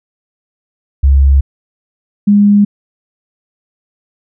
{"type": "tone pair in turn", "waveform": "sine", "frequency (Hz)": [68.6, 204.4], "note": ["C#2", "G#3"], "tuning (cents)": [-17, -27], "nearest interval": "octave + perfect fifth", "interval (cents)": 1890, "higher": "second", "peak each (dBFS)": -4, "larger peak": "neither", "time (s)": [[1.03, 1.41], [2.27, 2.65]], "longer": "neither", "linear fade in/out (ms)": 10, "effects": []}